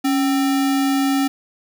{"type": "tone with sample-and-hold", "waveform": "sine", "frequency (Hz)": 275.8, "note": "C#4", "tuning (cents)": -9, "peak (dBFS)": -15, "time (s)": [0.04, 1.28], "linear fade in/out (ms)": 10, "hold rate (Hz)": 1050, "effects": []}